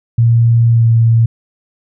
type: tone with pitch glide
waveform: sine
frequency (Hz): 116.54 to 114.74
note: A#2 to A#2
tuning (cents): 0 to -27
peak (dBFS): -6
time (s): 0.18-1.26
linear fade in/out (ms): 5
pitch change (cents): -27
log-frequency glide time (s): 0.7-0.87
effects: none